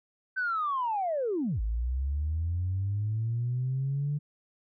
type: linear two-way sweep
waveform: sine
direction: down then up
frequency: 1546 to 51.91 to 148.2 Hz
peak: -26 dBFS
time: 0.36-4.19 s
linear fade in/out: 20 ms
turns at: 1.61 s
effects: tanh soft clip ceiling -22 dBFS